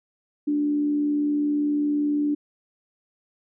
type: tone with frequency modulation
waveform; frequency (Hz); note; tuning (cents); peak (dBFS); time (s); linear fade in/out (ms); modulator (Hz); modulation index
sine; 293.7; D4; 0; -20; 0.47-2.35; 10; 74.8; 0.22
effects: none